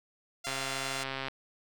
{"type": "tone", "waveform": "5% pulse", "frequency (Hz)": 691, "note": "F5", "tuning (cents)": -19, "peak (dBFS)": -25, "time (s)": [0.44, 1.04], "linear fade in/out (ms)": 10}
{"type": "click train", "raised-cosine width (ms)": 0.3, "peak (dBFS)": -19, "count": 110, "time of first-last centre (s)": [0.47, 1.283], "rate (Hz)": 134}
{"effects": []}